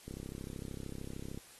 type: click train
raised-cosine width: 3 ms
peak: -30 dBFS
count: 44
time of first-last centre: 0.08-1.375 s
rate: 33.2 Hz
effects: white hiss -57 dBFS RMS until 1.59 s + AAC 32 kbps